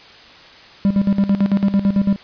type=tone with tremolo; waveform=triangle; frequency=198.4 Hz; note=G3; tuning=21 cents sharp; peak=-9 dBFS; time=0.85-2.16 s; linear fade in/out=0 ms; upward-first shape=square; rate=9 Hz; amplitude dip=75%; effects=white hiss -42 dBFS RMS until 2.23 s + resampled to 11025 Hz